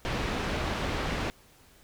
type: low-pass noise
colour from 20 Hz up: pink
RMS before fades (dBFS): -31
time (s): 0.05-1.3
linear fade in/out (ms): 0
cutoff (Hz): 3400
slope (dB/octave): 12
effects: pink hiss -58 dBFS RMS until 1.83 s